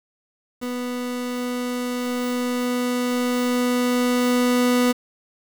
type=tone with level ramp; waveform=30% pulse; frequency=246.9 Hz; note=B3; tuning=in tune; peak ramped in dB=-24 to -13 dBFS; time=0.61-4.93 s; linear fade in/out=20 ms; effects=7-bit